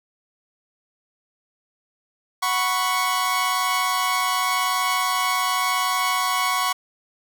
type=chord; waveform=sawtooth; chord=F# suspended fourth; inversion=none; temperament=equal; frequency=740 / 987.8 / 1108.7 Hz; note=F#5 / B5 / C#6; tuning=0 / 0 / 0 cents; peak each=-24 / -23 / -18 dBFS; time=2.42-6.73 s; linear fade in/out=10 ms; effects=none